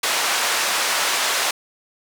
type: band-pass noise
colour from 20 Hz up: pink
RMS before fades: -21 dBFS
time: 0.03-1.51 s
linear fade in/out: 5 ms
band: 840 to 9500 Hz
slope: 12 dB/octave
effects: none